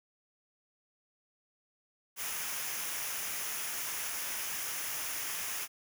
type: noise with comb filter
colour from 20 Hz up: white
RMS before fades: -37 dBFS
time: 2.16-5.68 s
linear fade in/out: 50 ms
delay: 0.24 ms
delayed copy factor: -0.55
effects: none